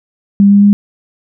sine tone with pitch steps, 200.2 / 201.8 / 203.5 Hz, G3 / G#3 / G#3, +37 / -49 / -35 cents, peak -3 dBFS, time 0.4-0.73 s, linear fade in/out 0 ms, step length 110 ms, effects none

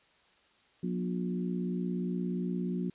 harmonic tone with a mistuned harmonic, 60 Hz, B1, 49 cents flat, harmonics 3 / 4 / 5 / 6, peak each -32 / -36 / -44 / -40 dBFS, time 0.83-2.9 s, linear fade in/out 5 ms, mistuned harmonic 5, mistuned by -17 cents, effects white hiss -65 dBFS RMS until 2.94 s + resampled to 8000 Hz

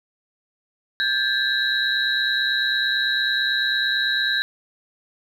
sine tone cluster, 1593 / 1722 / 3851 / 4056 Hz, G6 / A6 / B7 / B7, +27 / -38 / -44 / +45 cents, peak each -22 / -27 / -24 / -28 dBFS, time 1-4.42 s, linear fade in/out 0 ms, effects 8-bit

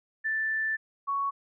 sine tone pair in turn, 1764 / 1114.2 Hz, A6 / C#6, +4 / +9 cents, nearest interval minor sixth, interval 795 cents, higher first, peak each -26 dBFS, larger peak neither, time 0.24-0.77 / 1.07-1.31 s, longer first, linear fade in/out 20 ms, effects none

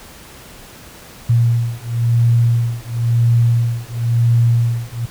sine beating tone pair, 117.1 / 118.07 Hz, A#2 / A#2, +8 / +23 cents, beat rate 0.97 Hz, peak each -15 dBFS, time 1.29-5.06 s, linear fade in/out 10 ms, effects pink hiss -39 dBFS RMS until 5.1 s

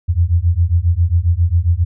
sine beating tone pair, 82.41 / 89.81 Hz, E2 / F2, 0 / +49 cents, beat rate 7.4 Hz, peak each -14 dBFS, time 0.08-1.85 s, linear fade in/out 20 ms, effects none

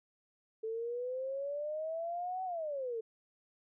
sine exponential two-way sweep, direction up then down, 438.3 to 758 to 438.3 Hz, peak -35 dBFS, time 0.63-3.01 s, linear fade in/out 10 ms, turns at 2.44 s, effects none

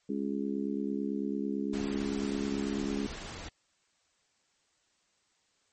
harmonic tone, 69 Hz, C#2, 7 cents flat, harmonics 3 / 4 / 5 / 6, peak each -34 / -34 / -39 / -39 dBFS, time 0.09-3.07 s, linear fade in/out 5 ms
pink noise, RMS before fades -42 dBFS, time 1.73-3.49 s, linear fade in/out 5 ms
effects white hiss -72 dBFS RMS until 5.72 s + MP3 32 kbps

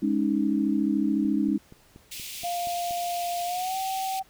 sine chord, Ab suspended fourth, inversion none, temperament equal, 207.7 / 277.2 / 311.1 Hz, Ab3 / Db4 / Eb4, 0 / 0 / 0 cents, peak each -26 dBFS, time 0.02-1.58 s, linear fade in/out 10 ms
click train, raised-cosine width 3 ms, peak -33 dBFS, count 8, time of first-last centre 1.25-2.909 s, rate 4.22 Hz
pink high-pass noise, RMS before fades -38 dBFS, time 2.11-4.2 s, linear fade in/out 10 ms, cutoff 2300 Hz, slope 48 dB/octave
sine tone with pitch glide, 698.5 to 766.1 Hz, F5 to G5, 0 to -40 cents, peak -27 dBFS, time 2.43-4.23 s, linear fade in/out 20 ms, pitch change +160 cents, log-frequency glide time 3.45-3.76 s
effects pink hiss -58 dBFS RMS until 4.29 s

